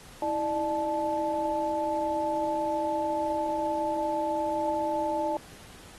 sine tone cluster, 324.7 / 599 / 871 Hz, E4 / D5 / A5, -26 / +34 / -18 cents, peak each -33 / -30 / -29 dBFS, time 0.22-5.37 s, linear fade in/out 2 ms, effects pink hiss -50 dBFS RMS until 5.98 s + AAC 32 kbps

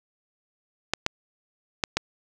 clicks, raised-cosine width 0.2 ms, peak -5 dBFS, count 4, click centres 0.936 / 1.064 / 1.838 / 1.97 s, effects none

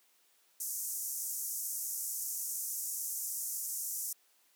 white band-pass noise, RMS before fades -38 dBFS, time 0.6-4.13 s, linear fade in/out 5 ms, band 5900 to 15000 Hz, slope 48 dB/octave, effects white hiss -69 dBFS RMS until 4.55 s + high-pass 300 Hz 12 dB/octave

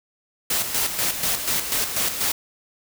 white noise with tremolo, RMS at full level -22 dBFS, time 0.5-2.32 s, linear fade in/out 5 ms, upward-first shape square, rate 4.1 Hz, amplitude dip 55%, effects none

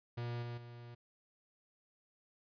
45% pulse tone with level steps, 119.4 Hz, A#2, 42 cents sharp, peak -38 / -41 / -49 dBFS, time 0.17-0.95 s, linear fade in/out 10 ms, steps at 0.42 / 0.57 s, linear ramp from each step 10 ms, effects resampled to 11025 Hz

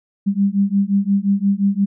sine beating tone pair, 196 / 201.7 Hz, G3 / G3, 0 / +50 cents, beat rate 5.7 Hz, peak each -17 / -17 dBFS, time 0.26-1.86 s, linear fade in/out 20 ms, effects none

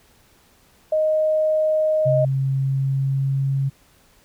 sine tone, 622.3 Hz, D#5, in tune, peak -16 dBFS, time 0.92-2.25 s, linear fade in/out 5 ms
sine tone with pitch glide, 134.5 to 136.61 Hz, C3 to C#3, +48 to -25 cents, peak -18 dBFS, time 2.05-3.7 s, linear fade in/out 20 ms, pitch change +27 cents, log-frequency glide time 2.22-3.55 s
effects pink hiss -56 dBFS RMS until 4.24 s

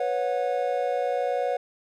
triangle chord, B suspended second, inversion none, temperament equal with one note detuned, 493.9 / 554.4 / 726 Hz, B4 / C#5 / F#5, 0 / 0 / -33 cents, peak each -26 dBFS, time 0-1.57 s, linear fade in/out 5 ms, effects none

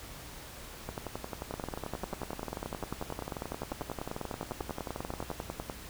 two click trains, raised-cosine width 1 ms, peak -21 / -22 dBFS, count 43 / 51, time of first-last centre 1.54-5.698 / 0.89-5.315 s, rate 10.1 / 11.3 Hz, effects added 60 Hz sine -54 dBFS peak until 5.89 s + pink hiss -47 dBFS RMS until 5.89 s

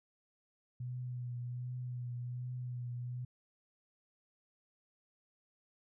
sine tone with vibrato, 123.47 Hz, B2, in tune, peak -38 dBFS, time 0.8-3.25 s, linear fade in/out 5 ms, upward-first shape triangle, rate 1.3 Hz, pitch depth 30 cents each way, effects none

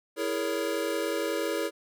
square chord, A# half-diminished seventh, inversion second, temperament equal with one note detuned, 329.6 / 415.3 / 466.2 / 561.8 Hz, E4 / G#4 / A#4 / C#5, 0 / 0 / 0 / +23 cents, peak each -34 dBFS, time 0.16-1.71 s, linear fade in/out 50 ms, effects none

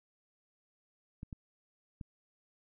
clicks, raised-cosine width 5 ms, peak -30 dBFS, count 3, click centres 1.231 / 1.328 / 2.012 s, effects none

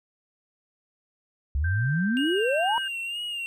sine exponential sweep, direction up, 65.41 to 973 Hz, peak -22 dBFS, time 1.55-2.78 s, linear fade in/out 0 ms
sine tone, 1568 Hz, G6, in tune, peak -30 dBFS, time 1.64-2.88 s, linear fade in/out 5 ms
triangle tone with vibrato, 2807 Hz, F7, 8 cents sharp, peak -28 dBFS, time 2.17-3.46 s, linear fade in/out 0 ms, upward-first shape sine, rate 2.1 Hz, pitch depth 58 cents each way
effects none

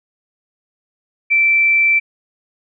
sine tone, 2335 Hz, D7, 11 cents flat, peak -10 dBFS, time 1.3-2 s, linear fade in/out 20 ms, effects none

